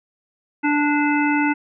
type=harmonic tone with a mistuned harmonic; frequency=293.5 Hz; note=D4; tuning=1 cent flat; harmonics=1 / 3 / 5 / 7 / 9; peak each=-18 / -23 / -25 / -26 / -28 dBFS; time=0.63-1.54 s; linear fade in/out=20 ms; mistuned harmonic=9; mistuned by=-19 cents; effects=none